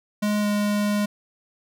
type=tone with pitch glide; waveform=square; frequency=208.8 to 206.8 Hz; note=G#3 to G#3; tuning=+10 to -7 cents; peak=-21 dBFS; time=0.22-1.06 s; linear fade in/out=10 ms; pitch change=-17 cents; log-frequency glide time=0.41-0.46 s; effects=none